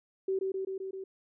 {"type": "tone with echo", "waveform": "sine", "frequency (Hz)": 382.9, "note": "G4", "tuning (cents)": -41, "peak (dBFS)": -27, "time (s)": [0.28, 0.39], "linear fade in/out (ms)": 5, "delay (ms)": 130, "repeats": 5, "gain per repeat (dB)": -2, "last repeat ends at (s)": 1.04, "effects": []}